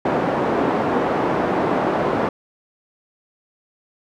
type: band-pass noise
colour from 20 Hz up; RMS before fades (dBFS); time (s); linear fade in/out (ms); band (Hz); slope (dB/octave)
pink; -20; 0.05-2.29; 5; 260 to 970; 12
effects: none